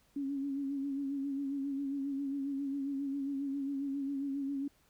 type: tone with vibrato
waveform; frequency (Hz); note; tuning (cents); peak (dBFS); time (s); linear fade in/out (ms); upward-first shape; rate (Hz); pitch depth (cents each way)
sine; 277.2; C#4; 0; -33; 0.16-4.68; 5; sine; 7.4; 46
effects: pink hiss -69 dBFS RMS until 4.89 s